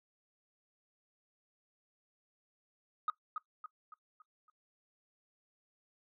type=tone with echo; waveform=sine; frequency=1256 Hz; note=D#6; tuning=16 cents sharp; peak=-28 dBFS; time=3.08-3.1 s; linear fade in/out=2 ms; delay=280 ms; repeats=5; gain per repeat=-7 dB; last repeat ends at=4.5 s; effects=noise-tail reverb RT60 0.1 s tail -17 dB re dry + tanh soft clip ceiling -26 dBFS